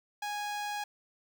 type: tone with notch filter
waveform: sawtooth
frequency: 828 Hz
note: G#5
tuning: 5 cents flat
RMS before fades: -36 dBFS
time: 0.22-0.84 s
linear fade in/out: 5 ms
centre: 11000 Hz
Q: 1.4
effects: none